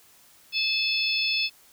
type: harmonic tone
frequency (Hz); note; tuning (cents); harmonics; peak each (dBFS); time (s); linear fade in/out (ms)
867; A5; -26; 3 / 4 / 5 / 6; -26 / -29 / -31 / -29; 0.52-1.5; 50
effects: white hiss -56 dBFS RMS until 1.72 s